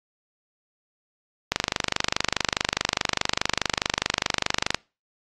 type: click train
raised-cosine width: 0.2 ms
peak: -3 dBFS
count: 81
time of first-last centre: 1.52-4.746 s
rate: 24.8 Hz
effects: noise-tail reverb RT60 0.3 s tail -25 dB re dry + AAC 32 kbps